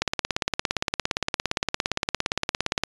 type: click train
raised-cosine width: 0.2 ms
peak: -5 dBFS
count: 50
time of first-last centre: 0.02-2.836 s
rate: 17.4 Hz
effects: resampled to 22050 Hz